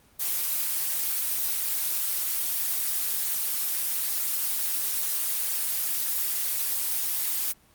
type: noise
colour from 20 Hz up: blue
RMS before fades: -27 dBFS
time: 0.19-7.53 s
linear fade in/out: 20 ms
effects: pink hiss -59 dBFS RMS until 7.74 s + Opus 24 kbps